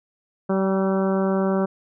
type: harmonic tone with a mistuned harmonic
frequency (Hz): 191.9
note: G3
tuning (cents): -37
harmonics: 1 / 2 / 3 / 4 / 5 / 6 / 7 / 8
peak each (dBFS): -21 / -24 / -26 / -33 / -34 / -35 / -35 / -40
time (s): 0.49-1.66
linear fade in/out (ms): 10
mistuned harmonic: 4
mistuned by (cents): +21
effects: none